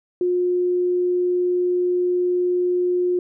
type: tone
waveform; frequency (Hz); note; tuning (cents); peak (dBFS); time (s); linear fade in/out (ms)
sine; 358.1; F4; +43; -17; 0.21-3.19; 2
effects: none